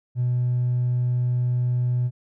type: tone with hard clipping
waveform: sine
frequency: 123.47 Hz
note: B2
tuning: in tune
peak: -20 dBFS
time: 0.15-2.11 s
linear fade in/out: 50 ms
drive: 1 dB
effects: none